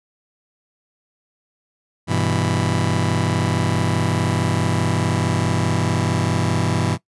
sawtooth chord, E minor, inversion first, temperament just, 98.89 / 123.61 / 164.81 Hz, G2 / B2 / E3, +16 / +2 / 0 cents, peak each -18 / -18 / -18 dBFS, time 2.07-6.98 s, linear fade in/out 50 ms, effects noise-tail reverb RT60 0.1 s tail -19 dB re dry + resampled to 24000 Hz

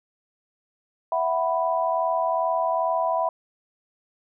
sine chord, E suspended second, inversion none, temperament just, 659.3 / 741.7 / 988.9 Hz, E5 / F#5 / B5, 0 / +4 / +2 cents, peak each -24 / -27 / -25 dBFS, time 1.12-3.29 s, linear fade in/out 2 ms, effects none

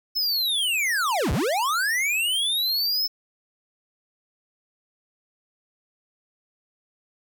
square linear two-way sweep, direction down then up, 5300 to 46.22 to 5300 Hz, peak -22 dBFS, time 0.15-3.08 s, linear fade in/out 20 ms, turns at 1.32 s, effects none

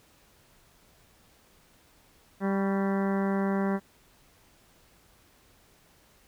harmonic tone with a mistuned harmonic, 196 Hz, G3, in tune, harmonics 1 / 2 / 3 / 4 / 5 / 6 / 7 / 8 / 9 / 10, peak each -26 / -32 / -36 / -38 / -40 / -42 / -43 / -44 / -45 / -46 dBFS, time 2.4-3.8 s, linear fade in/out 50 ms, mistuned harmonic 6, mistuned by -59 cents, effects pink hiss -61 dBFS RMS until 6.27 s

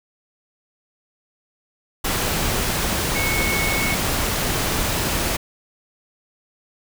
sine tone in noise, 2203 Hz, C#7, 11 cents flat, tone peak -23 dBFS, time 3.15-3.95 s, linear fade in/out 10 ms, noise pink, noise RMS -22 dBFS, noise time 2.04-5.37 s, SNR -4 dB, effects none

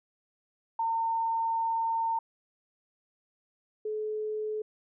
sine tone pair in turn, 909 / 429 Hz, A#5 / A4, -44 / -44 cents, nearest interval octave + minor second, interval 1300 cents, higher first, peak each -26 / -30 dBFS, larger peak first, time 0.79-2.19 / 3.85-4.62 s, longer first, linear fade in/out 5 ms, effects none

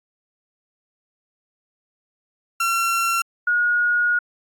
30% pulse / sine tone pair in turn, 1362 / 1443 Hz, F6 / F#6, -44 / -44 cents, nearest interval minor second, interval 100 cents, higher second, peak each -16 dBFS, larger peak neither, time 2.6-3.22 / 3.47-4.19 s, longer second, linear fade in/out 5 ms, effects AAC 64 kbps

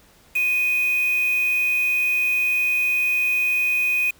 sine tone with quantisation, 2489 Hz, D#7, in tune, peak -18 dBFS, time 0.35-4.11 s, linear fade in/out 10 ms, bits 5, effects pink hiss -54 dBFS RMS until 4.19 s

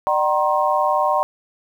sine tone cluster, 600 / 762 / 948 / 1067 Hz, D5 / G5 / A#5 / C6, +37 / -49 / +29 / +34 cents, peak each -21 dBFS, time 0.07-1.23 s, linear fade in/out 0 ms, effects 8-bit

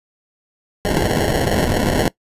violet noise with sample-and-hold, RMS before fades -17 dBFS, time 0.85-2.08 s, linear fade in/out 0 ms, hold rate 1225 Hz, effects noise-tail reverb RT60 0.1 s tail -21 dB re dry + resampled to 32000 Hz

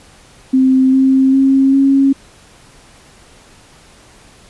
sine tone with pitch steps, 261.6 / 265.4 / 269.3 / 273.2 Hz, C4 / C4 / C#4 / C#4, 0 / +25 / -50 / -25 cents, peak -7 dBFS, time 0.53-2.13 s, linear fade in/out 10 ms, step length 400 ms, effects pink hiss -44 dBFS RMS until 4.49 s + resampled to 24000 Hz

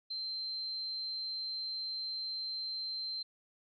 sine tone, 4122 Hz, C8, 27 cents flat, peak -36 dBFS, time 0.1-3.23 s, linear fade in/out 10 ms, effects none

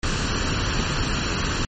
pink noise with comb filter, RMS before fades -23 dBFS, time 0.03-1.65 s, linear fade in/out 2 ms, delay 0.7 ms, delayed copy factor +0.5, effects low-pass 7000 Hz 12 dB/octave + MP3 32 kbps

